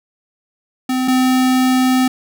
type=tone pair in turn; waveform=square; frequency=256.9 / 256.9 Hz; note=C4 / C4; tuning=-32 / -32 cents; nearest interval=unison; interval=0 cents; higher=neither; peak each=-16 / -12 dBFS; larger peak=second; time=0.89-1.08 / 1.08-2.08 s; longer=second; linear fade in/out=5 ms; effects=none